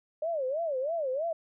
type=tone with vibrato; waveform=sine; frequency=589 Hz; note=D5; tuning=5 cents sharp; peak=-28 dBFS; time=0.22-1.33 s; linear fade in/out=5 ms; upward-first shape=sine; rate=3.1 Hz; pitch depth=250 cents each way; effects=none